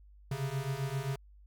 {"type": "beating tone pair", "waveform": "square", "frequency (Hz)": [131.9, 139.5], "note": ["C3", "C#3"], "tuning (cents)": [14, 11], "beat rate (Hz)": 7.6, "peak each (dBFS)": [-37, -36], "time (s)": [0.31, 1.16], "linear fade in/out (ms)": 5, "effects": ["added 50 Hz sine -54 dBFS peak until 1.46 s"]}